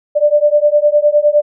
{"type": "beating tone pair", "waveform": "sine", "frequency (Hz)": [587.3, 597.1], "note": ["D5", "D5"], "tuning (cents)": [0, 29], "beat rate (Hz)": 9.8, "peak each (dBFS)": -11, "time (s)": [0.15, 1.42], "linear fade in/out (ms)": 20, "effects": []}